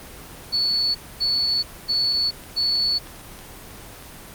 sine tone bursts, 4435 Hz, C#8, in tune, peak -18 dBFS, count 4, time 0.52-2.99 s, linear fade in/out 20 ms, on 430 ms, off 250 ms
click train, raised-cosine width 0.2 ms, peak -24 dBFS, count 7, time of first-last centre 2.12-4.025 s, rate 3.15 Hz
effects pink hiss -40 dBFS RMS until 4.34 s + Opus 24 kbps

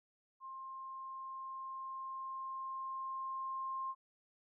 sine tone with level ramp, 1060 Hz, C6, 22 cents sharp, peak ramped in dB -45 to -37 dBFS, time 0.4-3.95 s, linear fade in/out 50 ms, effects none

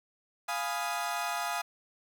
30% pulse chord, F half-diminished seventh, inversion none, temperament equal, 698.5 / 830.6 / 987.8 / 1244.5 Hz, F5 / Ab5 / Cb6 / Eb6, 0 / 0 / 0 / 0 cents, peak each -33 / -34 / -37 / -34 dBFS, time 0.48-1.62 s, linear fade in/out 10 ms, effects none

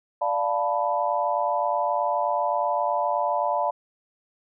sine chord, B half-diminished seventh, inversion first, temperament equal, 587.3 / 698.5 / 880 / 987.8 Hz, D5 / F5 / A5 / B5, 0 / 0 / 0 / 0 cents, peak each -27 dBFS, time 0.21-3.71 s, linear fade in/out 10 ms, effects none

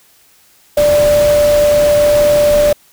sine tone in noise, 589 Hz, D5, 5 cents sharp, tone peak -7 dBFS, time 0.77-2.73 s, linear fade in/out 5 ms, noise pink, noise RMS -21 dBFS, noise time 0.77-2.73 s, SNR +11 dB, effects white hiss -49 dBFS RMS until 2.92 s

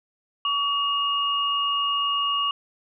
sine tone pair together, 1136 / 2854 Hz, C#6 / F7, +42 / +37 cents, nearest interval octave + major third, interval 1595 cents, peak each -24 dBFS, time 0.45-2.51 s, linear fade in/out 2 ms, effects none

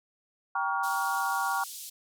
sine chord, G half-diminished seventh, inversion none, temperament just, 784 / 940.8 / 1128.9 / 1411.2 Hz, G5 / Bb5 / Db6 / F6, 0 / +16 / +31 / +18 cents, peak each -32 dBFS, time 0.55-1.64 s, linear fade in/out 5 ms
white band-pass noise, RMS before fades -42 dBFS, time 0.83-1.9 s, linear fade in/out 10 ms, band 3500 to 14000 Hz, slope 24 dB/octave
effects none

